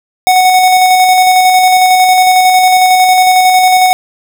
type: tone with tremolo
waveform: square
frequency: 740 Hz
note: F#5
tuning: in tune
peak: -4 dBFS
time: 0.27-3.93 s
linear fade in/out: 0 ms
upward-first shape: square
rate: 11 Hz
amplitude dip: 25%
effects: none